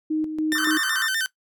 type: tone with tremolo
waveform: sine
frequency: 311.1 Hz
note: D#4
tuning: in tune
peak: -20 dBFS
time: 0.1-0.78 s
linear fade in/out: 10 ms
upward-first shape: square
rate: 3.5 Hz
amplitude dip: 55%
type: tone with vibrato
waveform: sawtooth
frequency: 1661.2 Hz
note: G#6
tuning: in tune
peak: -19 dBFS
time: 0.52-1.26 s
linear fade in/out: 0 ms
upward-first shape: square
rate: 8 Hz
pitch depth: 140 cents each way
type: band-pass noise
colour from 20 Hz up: pink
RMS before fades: -30 dBFS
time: 0.55-1.07 s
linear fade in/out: 2 ms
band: 1100 to 1800 Hz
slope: 96 dB/octave
effects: noise-tail reverb RT60 0.1 s tail -18 dB re dry